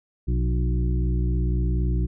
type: harmonic tone with a mistuned harmonic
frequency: 60.7 Hz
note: B1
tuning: 29 cents flat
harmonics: 1 / 2 / 3 / 5 / 6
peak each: -21 / -27 / -31 / -35 / -37 dBFS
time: 0.27-2.07 s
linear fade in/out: 20 ms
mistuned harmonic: 2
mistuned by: +45 cents
effects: none